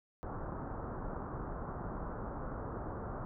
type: low-pass noise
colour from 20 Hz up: pink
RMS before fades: -41 dBFS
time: 0.23-3.25 s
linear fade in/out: 0 ms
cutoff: 1400 Hz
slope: 48 dB/octave
effects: none